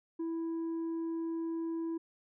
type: tone with tanh clipping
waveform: sine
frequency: 329.6 Hz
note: E4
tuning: in tune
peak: -34 dBFS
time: 0.19-1.98 s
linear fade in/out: 10 ms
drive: 3 dB
effects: none